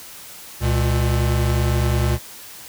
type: tone pair together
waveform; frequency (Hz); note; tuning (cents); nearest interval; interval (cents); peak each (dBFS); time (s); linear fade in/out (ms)
square; 69.3 / 119.2; C#2 / A#2; 0 / +39; major sixth; 939; -20; 0.6-2.19; 50
effects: white hiss -39 dBFS RMS until 2.68 s